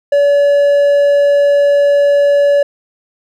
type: tone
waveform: triangle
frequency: 571 Hz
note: D5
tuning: 49 cents flat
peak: -5 dBFS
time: 0.12-2.63 s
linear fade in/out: 5 ms
effects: none